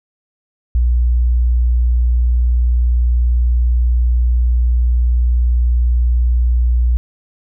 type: tone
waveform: sine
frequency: 60.2 Hz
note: B1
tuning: 44 cents flat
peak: -10 dBFS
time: 0.75-6.97 s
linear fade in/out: 0 ms
effects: none